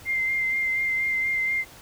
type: tone with vibrato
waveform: sine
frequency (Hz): 2093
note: C7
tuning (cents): 0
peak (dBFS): -22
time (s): 0.05-1.65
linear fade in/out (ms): 50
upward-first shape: sine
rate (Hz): 4.2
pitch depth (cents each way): 18
effects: pink hiss -47 dBFS RMS until 1.81 s